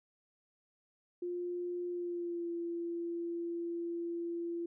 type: tone with pitch glide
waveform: sine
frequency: 352.9 to 340.7 Hz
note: F4 to F4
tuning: +18 to -43 cents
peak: -35 dBFS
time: 1.22-4.66 s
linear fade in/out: 5 ms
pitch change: -61 cents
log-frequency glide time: 1.89-2.5 s
effects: none